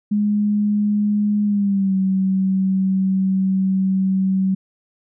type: tone with pitch glide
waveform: sine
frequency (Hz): 207.7 to 190.46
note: G#3 to G3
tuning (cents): 0 to -50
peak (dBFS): -15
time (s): 0.11-4.55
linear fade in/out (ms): 10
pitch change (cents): -150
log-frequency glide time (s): 1.44-1.95
effects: none